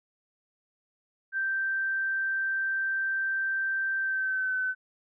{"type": "tone with pitch glide", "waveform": "sine", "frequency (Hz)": [1565, 1517.8], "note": ["G6", "F#6"], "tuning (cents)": [-3, 44], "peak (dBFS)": -26, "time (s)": [1.32, 4.75], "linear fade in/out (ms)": 50, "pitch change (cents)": -53, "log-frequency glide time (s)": [3.99, 4.55], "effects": []}